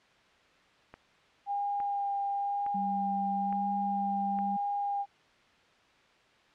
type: click train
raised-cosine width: 0.5 ms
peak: -31 dBFS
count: 5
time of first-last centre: 0.94-4.388 s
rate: 1.16 Hz
type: tone with vibrato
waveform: sine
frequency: 805 Hz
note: G5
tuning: 46 cents sharp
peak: -29 dBFS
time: 1.46-5.06 s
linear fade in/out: 50 ms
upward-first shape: sine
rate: 1 Hz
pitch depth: 11 cents each way
type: tone with pitch glide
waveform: sine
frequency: 195.3 to 197.8 Hz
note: G3 to G3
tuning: -6 to +16 cents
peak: -34 dBFS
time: 2.74-4.57 s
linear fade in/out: 10 ms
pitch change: +22 cents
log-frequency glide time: 3.44-3.67 s
effects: white hiss -62 dBFS RMS until 6.54 s + low-pass 3000 Hz 12 dB/octave